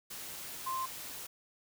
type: tone in noise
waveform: sine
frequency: 1046.5 Hz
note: C6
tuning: in tune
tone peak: -33 dBFS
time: 0.66-0.86 s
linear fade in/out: 10 ms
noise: white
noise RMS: -44 dBFS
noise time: 0.1-1.27 s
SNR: +8 dB
effects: none